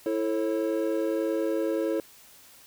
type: chord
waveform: triangle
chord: A major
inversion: second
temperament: equal with one note detuned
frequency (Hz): 329.6 / 440 / 541.7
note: E4 / A4 / C#5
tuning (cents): 0 / 0 / -40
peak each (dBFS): -26 / -28 / -28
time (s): 0.06-2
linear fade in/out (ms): 2
effects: white hiss -53 dBFS RMS until 2.66 s